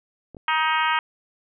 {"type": "clicks", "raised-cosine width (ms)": 2, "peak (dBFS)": [-27, -27], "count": 2, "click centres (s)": [0.347, 0.368]}
{"type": "harmonic tone", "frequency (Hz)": 314.8, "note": "D#4", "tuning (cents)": 20, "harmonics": [3, 4, 5, 6, 7, 8, 9, 10], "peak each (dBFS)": [-23, -25, -27, -29, -30, -31, -32, -33], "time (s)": [0.48, 0.99], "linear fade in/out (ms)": 2}
{"effects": []}